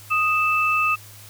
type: tone pair together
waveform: sine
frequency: 1244.5 / 2637 Hz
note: D#6 / E7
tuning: 0 / 0 cents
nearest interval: octave + minor second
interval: 1300 cents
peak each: -20 dBFS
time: 0.1-0.96 s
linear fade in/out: 20 ms
effects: added 103 Hz sine -45 dBFS peak until 1.29 s + white hiss -45 dBFS RMS until 1.29 s